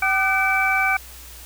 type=tone cluster; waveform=sine; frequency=768 / 1204 / 1514 / 2312 Hz; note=G5 / D6 / F#6 / D7; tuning=-36 / +43 / +39 / -28 cents; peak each=-23 / -27 / -22 / -20 dBFS; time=0.02-0.97 s; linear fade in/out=5 ms; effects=added 60 Hz sine -42 dBFS peak until 1.45 s + white hiss -42 dBFS RMS until 1.45 s